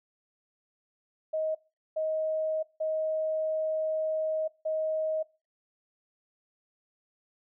sine tone bursts at uneven times, 629 Hz, D#5, 19 cents sharp, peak -27 dBFS, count 4, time 1.33-1.55 / 1.96-2.63 / 2.8-4.48 / 4.65-5.23 s, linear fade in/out 10 ms, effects noise-tail reverb RT60 0.3 s tail -22 dB re dry

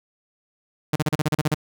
sawtooth tone bursts, 152.3 Hz, D#3, 37 cents flat, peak -14 dBFS, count 10, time 0.93-1.545 s, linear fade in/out 5 ms, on 30 ms, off 35 ms, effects none

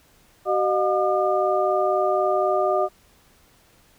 sine tone cluster, 379.1 / 612 / 716 / 1206 Hz, F#4 / D#5 / F5 / D6, +42 / -29 / +43 / +46 cents, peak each -24 / -22 / -24 / -26 dBFS, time 0.45-2.89 s, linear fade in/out 50 ms, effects pink hiss -57 dBFS RMS until 3.98 s

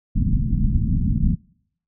pink low-pass noise, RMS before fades -19 dBFS, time 0.15-1.36 s, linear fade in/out 20 ms, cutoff 240 Hz, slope 48 dB/octave, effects noise-tail reverb RT60 0.7 s tail -26 dB re dry

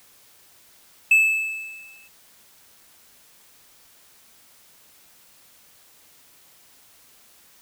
triangle tone with exponential decay, 2618 Hz, E7, 13 cents flat, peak -9 dBFS, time 1.11-2.08 s, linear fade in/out 5 ms, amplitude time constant 210 ms, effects white hiss -54 dBFS RMS until 7.61 s

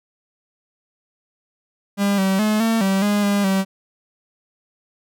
45% pulse tone with pitch steps, 200.7 / 191.8 / 213.8 / 225.9 / 193.3 / 205.8 / 202.2 / 192.5 Hz, G3 / G3 / A3 / A3 / G3 / G#3 / G#3 / G3, +41 / -37 / -49 / +46 / -24 / -16 / -46 / -31 cents, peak -16 dBFS, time 1.97-3.65 s, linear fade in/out 50 ms, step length 210 ms, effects none

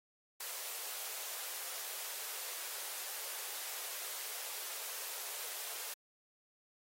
white high-pass noise, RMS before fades -43 dBFS, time 0.4-5.94 s, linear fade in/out 5 ms, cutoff 400 Hz, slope 48 dB/octave, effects AAC 48 kbps

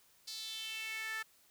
sawtooth tone with high-pass filter sweep, 440.8 Hz, A4, 3 cents sharp, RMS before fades -42 dBFS, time 0.27-1.23 s, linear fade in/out 10 ms, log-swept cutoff 4600 to 1600 Hz, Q 4.3, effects white hiss -67 dBFS RMS until 1.5 s

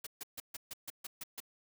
white noise bursts, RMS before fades -43 dBFS, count 9, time 0.04-1.403 s, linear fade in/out 5 ms, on 27 ms, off 140 ms, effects none

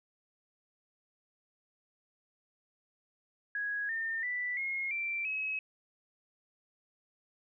sine tone with pitch steps, 1661.2 / 1811.6 / 1975.5 / 2154 / 2349 / 2562 Hz, G#6 / A#6 / B6 / C7 / D7 / E7, 0 / -50 / 0 / +50 / 0 / -50 cents, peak -32 dBFS, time 3.55-5.59 s, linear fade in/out 2 ms, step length 340 ms, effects none

